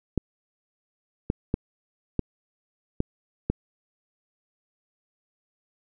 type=clicks; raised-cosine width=3 ms; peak=-10 dBFS; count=6; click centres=0.177 / 1.301 / 1.541 / 2.193 / 3.004 / 3.5 s; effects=none